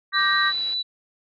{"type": "chord", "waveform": "sine", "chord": "G minor", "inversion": "second", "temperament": "just", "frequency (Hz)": [1176, 1568, 1881.6], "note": ["D6", "G6", "Bb6"], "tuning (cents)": [2, 0, 16], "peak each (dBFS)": -23, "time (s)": [0.12, 0.53], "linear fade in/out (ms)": 50}
{"type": "tone with vibrato", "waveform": "sine", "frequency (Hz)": 3951, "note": "B7", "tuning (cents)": 0, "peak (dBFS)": -23, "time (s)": [0.13, 0.83], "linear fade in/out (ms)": 20, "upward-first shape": "sine", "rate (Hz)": 5.2, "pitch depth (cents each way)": 9}
{"type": "noise", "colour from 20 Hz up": "white", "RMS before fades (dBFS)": -39, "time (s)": [0.18, 0.74], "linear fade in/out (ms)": 2}
{"effects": ["resampled to 11025 Hz"]}